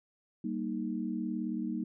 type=chord; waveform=sine; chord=Eb major; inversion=first; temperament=just; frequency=194.45 / 233.3 / 311.1 Hz; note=G3 / Bb3 / Eb4; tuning=-14 / +2 / 0 cents; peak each=-37 / -35 / -37 dBFS; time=0.44-1.84 s; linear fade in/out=5 ms; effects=none